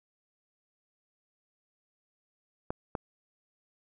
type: clicks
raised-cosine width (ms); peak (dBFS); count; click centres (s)
1; -18; 2; 2.705 / 2.952
effects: none